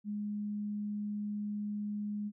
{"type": "tone", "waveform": "sine", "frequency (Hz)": 207.7, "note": "G#3", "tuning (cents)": 0, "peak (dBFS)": -34, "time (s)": [0.04, 2.32], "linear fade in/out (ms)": 50, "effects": []}